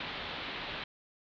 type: low-pass noise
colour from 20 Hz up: white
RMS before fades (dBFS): -40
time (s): 0-0.84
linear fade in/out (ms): 5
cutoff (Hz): 3900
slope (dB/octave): 48
effects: none